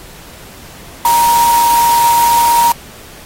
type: tone in noise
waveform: sine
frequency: 940 Hz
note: A#5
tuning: 14 cents sharp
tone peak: -7 dBFS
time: 1.05-2.72 s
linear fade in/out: 2 ms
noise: white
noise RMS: -19 dBFS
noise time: 1.05-2.72 s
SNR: +9 dB
effects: pink hiss -36 dBFS RMS until 3.25 s + AAC 48 kbps